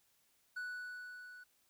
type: tone with level ramp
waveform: triangle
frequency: 1480 Hz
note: F#6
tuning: in tune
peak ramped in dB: -37 to -50 dBFS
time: 0.56-1.44 s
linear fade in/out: 10 ms
effects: white hiss -74 dBFS RMS until 1.69 s